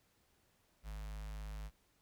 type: tone with notch filter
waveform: square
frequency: 51.91 Hz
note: G#1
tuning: in tune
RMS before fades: -45 dBFS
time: 0.83-1.71 s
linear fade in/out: 50 ms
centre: 330 Hz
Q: 0.68
effects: pink hiss -74 dBFS RMS until 2.01 s